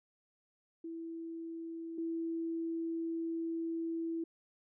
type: tone pair in turn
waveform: sine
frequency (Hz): 330 / 330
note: E4 / E4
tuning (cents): +2 / +2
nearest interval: unison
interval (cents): 0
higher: neither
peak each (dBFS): -40 / -34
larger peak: second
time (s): 0.84-1.98 / 1.98-4.24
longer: second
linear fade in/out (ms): 5
effects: none